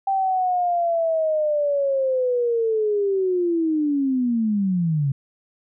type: linear sweep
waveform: sine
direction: down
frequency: 784 to 133.6 Hz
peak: -18 dBFS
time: 0.07-5.12 s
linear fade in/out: 5 ms
effects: none